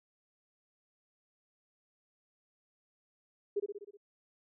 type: tone with echo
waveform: sine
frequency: 407.4 Hz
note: G#4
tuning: 33 cents flat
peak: -28 dBFS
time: 3.56-3.6 s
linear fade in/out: 10 ms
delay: 62 ms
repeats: 6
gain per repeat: -4 dB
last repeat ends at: 3.972 s
effects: none